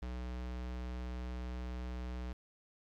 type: tone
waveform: square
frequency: 61.74 Hz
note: B1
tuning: in tune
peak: -40 dBFS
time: 0.02-2.33 s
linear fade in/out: 5 ms
effects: low-pass 5000 Hz 12 dB/octave + 11-bit